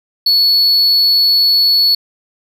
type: tone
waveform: triangle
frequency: 4408 Hz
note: C#8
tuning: 11 cents flat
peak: -7 dBFS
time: 0.26-1.95 s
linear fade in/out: 5 ms
effects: none